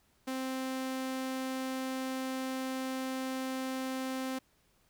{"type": "tone", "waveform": "sawtooth", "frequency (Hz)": 261.6, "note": "C4", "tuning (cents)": 0, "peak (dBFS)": -30, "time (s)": [0.27, 4.39], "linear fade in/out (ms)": 10, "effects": ["pink hiss -70 dBFS RMS until 4.89 s"]}